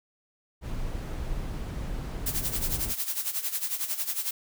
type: noise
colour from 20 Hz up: brown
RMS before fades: -33 dBFS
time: 0.61-2.95 s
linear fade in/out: 50 ms
type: noise with tremolo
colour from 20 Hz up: blue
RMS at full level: -28 dBFS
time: 2.26-4.31 s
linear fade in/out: 5 ms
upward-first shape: sine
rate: 11 Hz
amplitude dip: 75%
effects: none